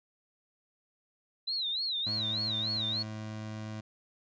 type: tone with vibrato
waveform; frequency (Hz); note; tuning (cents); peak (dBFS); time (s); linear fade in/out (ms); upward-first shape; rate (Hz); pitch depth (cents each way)
sine; 3951; B7; 0; -30; 1.47-3.03; 10; sine; 3.4; 170
type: tone with pitch glide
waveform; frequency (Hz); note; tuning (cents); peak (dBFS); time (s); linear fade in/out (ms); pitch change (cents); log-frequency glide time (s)
25% pulse; 107.5 to 108.31; A2 to A2; -40 to -27; -34; 2.06-3.81; 10; +13; 2.28-2.59
effects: resampled to 16000 Hz